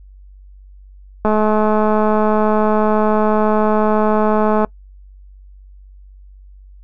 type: click train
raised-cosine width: 1 ms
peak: -3 dBFS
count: 728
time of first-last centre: 1.25-4.647 s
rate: 214 Hz
effects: noise-tail reverb RT60 0.1 s tail -24 dB re dry + added 48 Hz sine -38 dBFS peak until 6.83 s